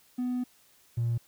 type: tone pair in turn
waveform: triangle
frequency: 248.8 / 117.42 Hz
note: B3 / A#2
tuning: +13 / +13 cents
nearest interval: octave + minor second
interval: 1300 cents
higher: first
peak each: -25 / -22 dBFS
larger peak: second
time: 0.18-0.44 / 0.97-1.18 s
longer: first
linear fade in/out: 10 ms
effects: tanh soft clip ceiling -22 dBFS + white hiss -62 dBFS RMS until 1.27 s